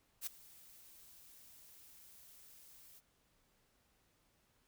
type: noise with ADSR envelope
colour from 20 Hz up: blue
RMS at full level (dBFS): -39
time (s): 0.21-3.01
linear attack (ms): 55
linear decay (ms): 12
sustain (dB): -21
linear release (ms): 30
effects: pink hiss -75 dBFS RMS until 4.67 s